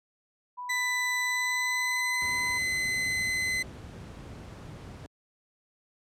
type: tone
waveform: sine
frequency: 987.8 Hz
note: B5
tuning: in tune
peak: -35 dBFS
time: 0.57-2.59 s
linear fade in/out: 20 ms
type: tone with pitch glide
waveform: 40% pulse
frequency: 1993 to 2035 Hz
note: B6 to C7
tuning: +15 to -49 cents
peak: -26 dBFS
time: 0.69-3.63 s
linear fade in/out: 10 ms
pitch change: +36 cents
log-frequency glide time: 1.21-2.34 s
type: noise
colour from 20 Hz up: brown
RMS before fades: -39 dBFS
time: 2.22-5.06 s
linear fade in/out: 0 ms
effects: high-pass 80 Hz 12 dB/octave + low-pass 10000 Hz 12 dB/octave